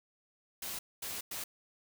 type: noise bursts at uneven times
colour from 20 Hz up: white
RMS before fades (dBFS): -40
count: 3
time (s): 0.62-0.79 / 1.02-1.21 / 1.31-1.44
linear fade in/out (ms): 5
effects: none